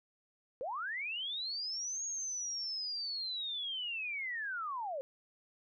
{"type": "linear two-way sweep", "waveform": "sine", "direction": "up then down", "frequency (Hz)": [466.2, 6645, 511], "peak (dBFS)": -36, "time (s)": [0.61, 5.01], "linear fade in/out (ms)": 0, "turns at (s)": 2.04, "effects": []}